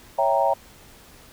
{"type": "chord", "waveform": "sine", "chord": "C# diminished seventh", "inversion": "none", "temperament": "equal", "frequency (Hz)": [554.4, 659.3, 784, 932.3], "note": ["C#5", "E5", "G5", "Bb5"], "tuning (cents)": [0, 0, 0, 0], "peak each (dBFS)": -23, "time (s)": [0.18, 0.54], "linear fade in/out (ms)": 10, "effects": ["pink hiss -49 dBFS RMS until 1.32 s"]}